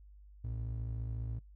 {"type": "ring-modulated tone", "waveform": "triangle", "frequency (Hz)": 87.2, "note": "F2", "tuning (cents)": -2, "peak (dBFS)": -31, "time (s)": [0.44, 1.39], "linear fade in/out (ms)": 5, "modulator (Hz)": 27.2, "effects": ["noise-tail reverb RT60 0.1 s tail -21 dB re dry", "added 50 Hz sine -53 dBFS peak until 1.55 s"]}